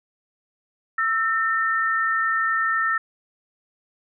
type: tone pair together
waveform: sine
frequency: 1324 / 1812.1 Hz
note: E6 / A#6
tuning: +7 / -49 cents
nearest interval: perfect fourth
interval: 544 cents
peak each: -22 dBFS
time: 0.98-2.98 s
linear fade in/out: 5 ms
effects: none